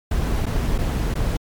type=noise with dropouts; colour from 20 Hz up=brown; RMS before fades=-21 dBFS; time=0.11-1.37 s; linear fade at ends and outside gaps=5 ms; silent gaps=0.458-0.464 / 0.781-0.786 / 1.141-1.153 s; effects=MP3 96 kbps